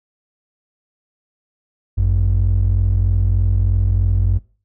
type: ring-modulated tone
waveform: triangle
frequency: 72.1 Hz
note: D2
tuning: 31 cents flat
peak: -6 dBFS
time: 1.97-4.39 s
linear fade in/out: 20 ms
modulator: 21.6 Hz
effects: noise-tail reverb RT60 0.4 s tail -25 dB re dry + tanh soft clip ceiling -7 dBFS